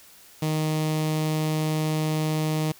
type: tone with notch filter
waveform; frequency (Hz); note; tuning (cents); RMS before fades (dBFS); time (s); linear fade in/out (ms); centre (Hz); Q
sawtooth; 155.56; D#3; 0; -25; 0.42-2.72; 5; 1500; 1.8
effects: white hiss -51 dBFS RMS until 2.79 s

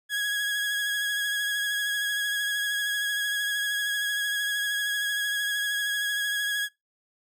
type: tone with vibrato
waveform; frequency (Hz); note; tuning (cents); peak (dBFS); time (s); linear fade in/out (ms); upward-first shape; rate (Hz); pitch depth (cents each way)
30% pulse; 1661.2; G#6; 0; -23; 0.09-6.69; 50; triangle; 13; 27
effects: noise-tail reverb RT60 0.2 s tail -24 dB re dry

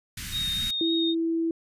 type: band-stop noise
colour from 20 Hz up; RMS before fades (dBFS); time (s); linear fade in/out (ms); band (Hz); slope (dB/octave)
pink; -35; 0.17-0.71; 5; 210 to 1600; 24
type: tone with vibrato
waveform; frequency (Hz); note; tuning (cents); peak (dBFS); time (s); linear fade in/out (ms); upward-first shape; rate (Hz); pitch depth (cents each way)
sine; 3714; A#7; -7; -26; 0.31-1.15; 50; triangle; 3.6; 16
type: tone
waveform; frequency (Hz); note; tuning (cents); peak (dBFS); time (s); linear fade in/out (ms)
sine; 329.6; E4; 0; -23; 0.81-1.51; 2
effects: resampled to 32000 Hz

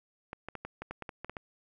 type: clicks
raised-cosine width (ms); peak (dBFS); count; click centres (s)
0.5; -24; 11; 0.331 / 0.486 / 0.553 / 0.65 / 0.82 / 0.91 / 1.023 / 1.092 / 1.246 / 1.296 / 1.368
effects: none

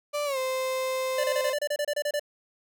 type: tone with pitch glide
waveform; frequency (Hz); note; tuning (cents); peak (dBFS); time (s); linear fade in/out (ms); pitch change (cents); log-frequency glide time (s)
35% pulse; 587 to 519.9; D5 to C5; -1 to -11; -25; 0.13-1.54; 20; -210; 0.25-0.38
type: tone bursts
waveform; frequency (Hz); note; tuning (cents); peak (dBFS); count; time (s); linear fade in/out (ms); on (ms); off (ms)
square; 587.3; D5; 0; -26; 12; 1.18-2.196; 5; 59; 28
effects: none

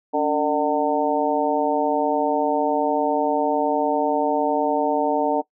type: harmonic tone with a mistuned harmonic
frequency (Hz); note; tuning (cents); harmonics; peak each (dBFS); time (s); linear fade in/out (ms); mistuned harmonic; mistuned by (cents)
150.6; D3; +44; 2 / 3 / 4 / 5 / 6; -24 / -24 / -24 / -24 / -24; 0.13-5.42; 20; 2; -88
effects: noise-tail reverb RT60 0.1 s tail -20 dB re dry

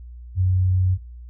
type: tone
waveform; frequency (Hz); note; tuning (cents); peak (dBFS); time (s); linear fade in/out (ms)
sine; 92.5; F#2; 0; -16; 0.35-0.98; 50
effects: noise-tail reverb RT60 0.3 s tail -19 dB re dry + added 60 Hz sine -36 dBFS peak until 1.29 s

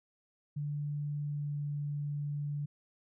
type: tone with pitch glide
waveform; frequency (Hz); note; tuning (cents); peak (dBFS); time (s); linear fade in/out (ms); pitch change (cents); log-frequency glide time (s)
sine; 146.5 to 145.57; D3 to D3; -4 to -15; -33; 0.56-2.66; 10; -11; 1.21-1.57
effects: none

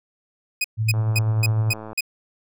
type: tone bursts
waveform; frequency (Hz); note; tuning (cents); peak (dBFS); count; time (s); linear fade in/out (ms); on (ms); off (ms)
sawtooth; 2500; D#7; +8; -16; 6; 0.61-2.008; 5; 33; 240
type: tone with tremolo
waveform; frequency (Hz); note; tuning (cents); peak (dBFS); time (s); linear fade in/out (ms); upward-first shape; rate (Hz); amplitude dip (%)
sine; 110; A2; 0; -16; 0.77-1.74; 50; sine; 10; 40
type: click train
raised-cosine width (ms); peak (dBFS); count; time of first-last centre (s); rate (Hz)
1; -22; 109; 0.94-1.931; 109
effects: none

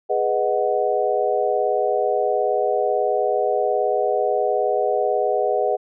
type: chord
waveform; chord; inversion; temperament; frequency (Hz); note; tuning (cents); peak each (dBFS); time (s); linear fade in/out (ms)
sine; G# minor seventh; none; equal; 415.3 / 493.9 / 622.3 / 740; G#4 / B4 / D#5 / F#5; 0 / 0 / 0 / 0; -23; 0.09-5.77; 20
effects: none

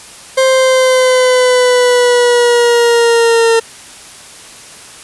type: linear sweep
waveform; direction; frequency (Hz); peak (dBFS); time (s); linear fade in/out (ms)
40% pulse; down; 527 to 455; -6; 0.37-3.6; 10
effects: white hiss -34 dBFS RMS until 5.03 s + resampled to 24000 Hz

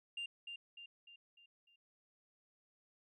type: tone with echo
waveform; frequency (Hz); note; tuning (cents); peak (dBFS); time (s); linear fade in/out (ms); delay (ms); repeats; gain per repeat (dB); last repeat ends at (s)
sine; 2794; F7; 0; -38; 0.17-0.26; 5; 300; 5; -6; 1.76
effects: tanh soft clip ceiling -38 dBFS

